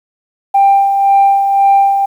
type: tone with tremolo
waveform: sine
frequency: 791 Hz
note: G5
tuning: 15 cents sharp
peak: -3 dBFS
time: 0.54-2.06 s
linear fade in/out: 10 ms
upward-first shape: sine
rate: 1.9 Hz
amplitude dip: 50%
effects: tanh soft clip ceiling -2 dBFS + 7-bit